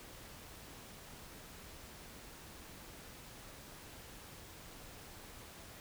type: silence
effects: pink hiss -53 dBFS RMS until 5.8 s